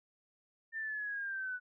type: linear sweep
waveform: sine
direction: down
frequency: 1804 to 1476 Hz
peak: -36 dBFS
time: 0.72-1.6 s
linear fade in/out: 50 ms
effects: none